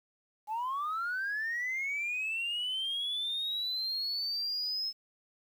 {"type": "linear sweep", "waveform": "sine", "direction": "up", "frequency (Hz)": [830.6, 5210], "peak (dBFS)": -30, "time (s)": [0.47, 4.93], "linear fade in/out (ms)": 50, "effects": ["tanh soft clip ceiling -28 dBFS", "10-bit"]}